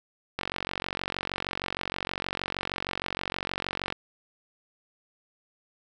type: click train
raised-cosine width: 0.3 ms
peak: -13 dBFS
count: 165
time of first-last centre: 0.39-3.924 s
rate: 46.4 Hz
effects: none